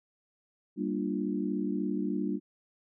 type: chord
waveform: sine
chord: G minor seventh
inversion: none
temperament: equal with one note detuned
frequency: 196 / 233.1 / 296.4 / 349.2 Hz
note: G3 / Bb3 / D4 / F4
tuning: 0 / 0 / +16 / 0 cents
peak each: -33 / -35 / -33 / -37 dBFS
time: 0.76-2.4 s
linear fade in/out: 50 ms
effects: none